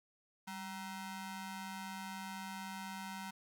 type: ring-modulated tone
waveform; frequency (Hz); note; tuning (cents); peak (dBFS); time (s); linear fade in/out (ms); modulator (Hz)
sawtooth; 570; C#5; +48; -36; 0.47-3.31; 10; 373
effects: none